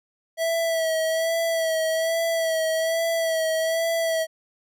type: tone with vibrato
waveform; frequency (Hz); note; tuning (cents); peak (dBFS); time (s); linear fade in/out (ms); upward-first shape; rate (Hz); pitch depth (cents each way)
square; 652; E5; -19; -22; 0.37-4.27; 50; sine; 1.2; 32
effects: none